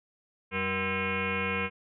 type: tone with frequency modulation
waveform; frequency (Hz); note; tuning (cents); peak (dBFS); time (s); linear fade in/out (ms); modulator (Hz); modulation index
sine; 1321; E6; +3; -27; 0.51-1.7; 50; 282; 4.8
effects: none